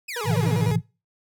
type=exponential sweep; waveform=sawtooth; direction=down; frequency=2662 to 73.42 Hz; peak=-27 dBFS; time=0.08-0.73 s; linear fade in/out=10 ms
type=tone with vibrato; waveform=30% pulse; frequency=450.9 Hz; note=A4; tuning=42 cents sharp; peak=-26 dBFS; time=0.16-0.76 s; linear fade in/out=5 ms; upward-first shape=square; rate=10 Hz; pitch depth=110 cents each way
type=chord; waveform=sine; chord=F major seventh; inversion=first; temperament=equal with one note detuned; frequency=110 / 130.81 / 161.33 / 174.61 Hz; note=A2 / C3 / E3 / F3; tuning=0 / 0 / -37 / 0 cents; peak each=-24 / -26 / -24 / -28 dBFS; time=0.24-0.82 s; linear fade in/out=50 ms
effects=noise-tail reverb RT60 0.3 s tail -23 dB re dry